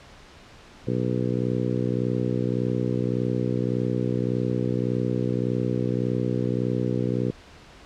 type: harmonic tone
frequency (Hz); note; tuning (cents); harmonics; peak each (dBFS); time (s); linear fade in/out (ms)
61.74; B1; 0; 2 / 3 / 4 / 5 / 6 / 7 / 8; -27 / -29 / -30 / -31 / -32 / -32 / -33; 0.87-7.31; 5
effects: pink hiss -48 dBFS RMS until 7.85 s + low-pass 5000 Hz 12 dB/octave